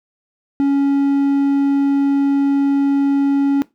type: tone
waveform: triangle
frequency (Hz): 278.9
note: C#4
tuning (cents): +11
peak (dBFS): -10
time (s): 0.6-3.62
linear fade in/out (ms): 0
effects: noise-tail reverb RT60 0.2 s tail -19 dB re dry